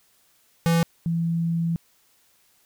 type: tone pair in turn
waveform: square / sine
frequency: 167.1 / 167.1 Hz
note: E3 / E3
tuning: +24 / +24 cents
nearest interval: unison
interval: 0 cents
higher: neither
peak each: -18 / -21 dBFS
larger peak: first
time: 0.66-0.83 / 1.06-1.76 s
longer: second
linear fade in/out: 0 ms
effects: white hiss -62 dBFS RMS until 2.65 s